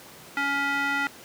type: tone with band-pass filter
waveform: square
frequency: 280.6 Hz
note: C#4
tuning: 21 cents sharp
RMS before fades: -26 dBFS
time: 0.37-1.07 s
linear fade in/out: 0 ms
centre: 1700 Hz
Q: 2.5
effects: pink hiss -46 dBFS RMS until 1.24 s + high-pass 150 Hz 12 dB/octave